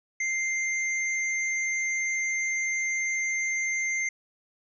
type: tone pair together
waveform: sine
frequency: 2093 / 6297 Hz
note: C7 / G8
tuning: 0 / +7 cents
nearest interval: octave + perfect fifth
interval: 1907 cents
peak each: -26 / -34 dBFS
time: 0.2-4.09 s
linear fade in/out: 5 ms
effects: none